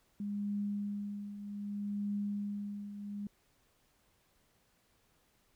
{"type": "tone with tremolo", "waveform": "sine", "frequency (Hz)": 204, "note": "G#3", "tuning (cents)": -31, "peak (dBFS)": -32, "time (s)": [0.2, 3.27], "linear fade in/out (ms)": 2, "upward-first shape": "triangle", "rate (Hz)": 0.64, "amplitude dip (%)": 70, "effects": ["pink hiss -72 dBFS RMS until 5.55 s"]}